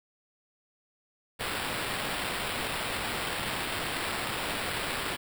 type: noise with sample-and-hold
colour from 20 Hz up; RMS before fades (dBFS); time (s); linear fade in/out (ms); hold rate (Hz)
white; -33; 1.39-5.17; 20; 6300
effects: none